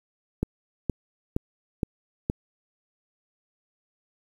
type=click train; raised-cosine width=3 ms; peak=-11 dBFS; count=5; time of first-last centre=0.43-2.299 s; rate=2.14 Hz; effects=8-bit